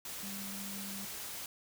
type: tone in noise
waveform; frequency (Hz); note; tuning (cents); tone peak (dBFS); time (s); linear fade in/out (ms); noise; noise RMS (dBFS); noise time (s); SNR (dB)
sine; 198; G3; +18; -44; 0.23-1.05; 2; white; -43; 0.05-1.46; -4
effects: none